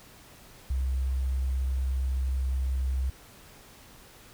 sine tone with sample-and-hold, 65.41 Hz, C2, in tune, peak -25 dBFS, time 0.7-3.1 s, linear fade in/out 5 ms, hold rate 8820 Hz, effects pink hiss -52 dBFS RMS until 4.33 s

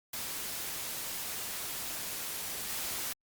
white noise with level steps, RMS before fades -38 / -36 dBFS, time 0.13-3.13 s, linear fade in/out 5 ms, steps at 2.69 s, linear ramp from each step 5 ms, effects Opus 48 kbps

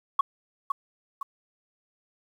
sine tone with echo, 1108.7 Hz, C#6, in tune, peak -15 dBFS, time 0.19-0.21 s, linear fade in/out 5 ms, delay 510 ms, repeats 2, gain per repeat -7 dB, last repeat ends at 1.23 s, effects tanh soft clip ceiling -14 dBFS + 9-bit

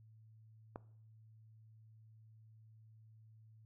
click, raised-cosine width 1 ms, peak -30 dBFS, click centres 0.759 s, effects noise-tail reverb RT60 0.6 s tail -19 dB re dry + added 110 Hz sine -59 dBFS peak until 3.65 s

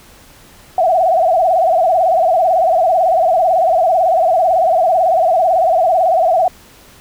sine tone with vibrato, 698.5 Hz, F5, in tune, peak -9 dBFS, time 0.78-6.48 s, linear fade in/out 2 ms, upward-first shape sine, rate 18 Hz, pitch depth 150 cents each way, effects pink hiss -43 dBFS RMS until 7 s

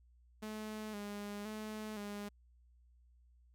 sawtooth tone with vibrato, 210 Hz, G#3, 19 cents sharp, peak -38 dBFS, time 0.42-2.29 s, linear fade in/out 10 ms, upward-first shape square, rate 0.97 Hz, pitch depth 43 cents each way, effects added 60 Hz sine -63 dBFS peak until 3.54 s

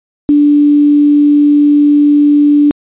sine tone with quantisation, 292.2 Hz, D4, 9 cents flat, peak -4 dBFS, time 0.29-2.71 s, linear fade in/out 0 ms, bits 5, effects resampled to 8000 Hz

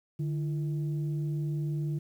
sine tone pair together, 150 / 336.7 Hz, D3 / E4, +37 / +37 cents, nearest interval octave + major second, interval 1400 cents, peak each -28 / -39 dBFS, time 0.19-1.99 s, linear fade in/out 10 ms, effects tanh soft clip ceiling -23 dBFS + 10-bit

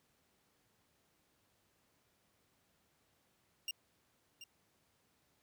25% pulse tone with echo, 2794 Hz, F7, in tune, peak -33 dBFS, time 3.68-3.71 s, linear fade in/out 2 ms, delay 730 ms, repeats 1, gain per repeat -12 dB, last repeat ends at 4.44 s, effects pink hiss -75 dBFS RMS until 5.42 s + high-pass 80 Hz 12 dB/octave

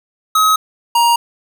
square tone pair in turn, 1273 / 941.1 Hz, D#6 / A#5, +39 / +16 cents, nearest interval perfect fourth, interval 523 cents, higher first, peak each -10 dBFS, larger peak neither, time 0.35-0.56 / 0.95-1.16 s, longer neither, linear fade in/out 5 ms, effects none

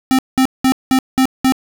square tone bursts, 261.6 Hz, C4, in tune, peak -10 dBFS, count 6, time 0.11-1.522 s, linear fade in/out 0 ms, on 77 ms, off 190 ms, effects none

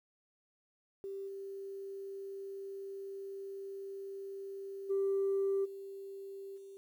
sine tone with level steps, 392 Hz, G4, in tune, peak -39 / -41 / -28 / -43 / -48 dBFS, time 1.04-6.77 s, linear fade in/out 0 ms, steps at 1.27 / 4.89 / 5.64 / 6.56 s, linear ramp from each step 20 ms, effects tanh soft clip ceiling -26 dBFS + 11-bit

